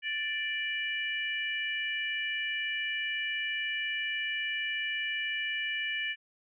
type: harmonic tone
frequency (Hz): 587.3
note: D5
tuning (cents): 0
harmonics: 3 / 4 / 5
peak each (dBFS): -34 / -35 / -36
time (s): 0.02-6.16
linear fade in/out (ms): 50
effects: none